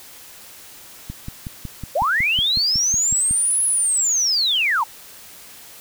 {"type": "click train", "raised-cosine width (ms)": 5, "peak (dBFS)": -17, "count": 13, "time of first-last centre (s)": [1.1, 3.31], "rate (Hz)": 5.43}
{"type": "linear two-way sweep", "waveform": "sine", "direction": "up then down", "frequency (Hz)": [499, 10650, 825], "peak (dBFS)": -16, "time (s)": [1.95, 4.84], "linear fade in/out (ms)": 10, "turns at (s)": 3.64}
{"effects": ["white hiss -42 dBFS RMS until 5.8 s"]}